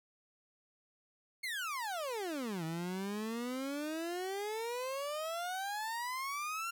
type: exponential two-way sweep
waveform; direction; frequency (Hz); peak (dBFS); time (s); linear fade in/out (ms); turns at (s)
30% pulse; down then up; 2205 to 158.5 to 1389; -34; 1.43-6.71; 10; 2.64
effects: none